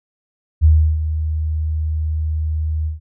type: tone with ADSR envelope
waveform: sine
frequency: 78 Hz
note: D#2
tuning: 5 cents sharp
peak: -6 dBFS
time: 0.61-3 s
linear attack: 36 ms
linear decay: 330 ms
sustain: -11 dB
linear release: 140 ms
effects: none